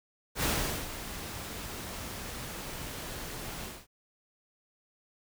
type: noise with ADSR envelope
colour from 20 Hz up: pink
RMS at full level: -28 dBFS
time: 0.35-3.87 s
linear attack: 85 ms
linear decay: 430 ms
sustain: -12 dB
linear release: 220 ms
effects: none